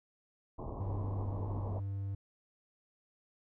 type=low-pass noise; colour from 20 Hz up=pink; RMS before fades=-42 dBFS; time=0.58-1.8 s; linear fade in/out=10 ms; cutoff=1100 Hz; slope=96 dB/octave
type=tone; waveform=triangle; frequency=98.6 Hz; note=G2; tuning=11 cents sharp; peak=-33 dBFS; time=0.8-2.15 s; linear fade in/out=5 ms
effects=none